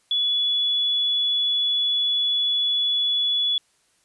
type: tone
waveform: sine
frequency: 3413 Hz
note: G#7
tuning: 47 cents sharp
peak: -19 dBFS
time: 0.11-3.58 s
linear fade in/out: 2 ms
effects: white hiss -64 dBFS RMS until 4.04 s + resampled to 24000 Hz